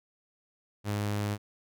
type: tone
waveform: sawtooth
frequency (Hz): 103.4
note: G#2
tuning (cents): -7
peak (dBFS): -25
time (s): 0.84-1.38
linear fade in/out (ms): 50
effects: none